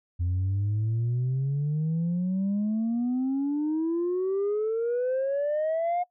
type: exponential sweep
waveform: sine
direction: up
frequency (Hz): 86.3 to 720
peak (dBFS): -22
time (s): 0.19-6.04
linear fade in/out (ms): 20
effects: noise-tail reverb RT60 0.1 s tail -20 dB re dry + tanh soft clip ceiling -22 dBFS